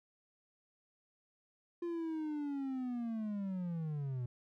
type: linear sweep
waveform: triangle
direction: down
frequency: 348.1 to 119.7 Hz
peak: -34 dBFS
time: 1.82-4.26 s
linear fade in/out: 5 ms
effects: none